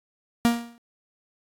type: tone with exponential decay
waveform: 45% pulse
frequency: 235.3 Hz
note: A#3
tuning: 16 cents sharp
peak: -14 dBFS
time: 0.45-0.78 s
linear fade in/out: 0 ms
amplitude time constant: 71 ms
effects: AAC 64 kbps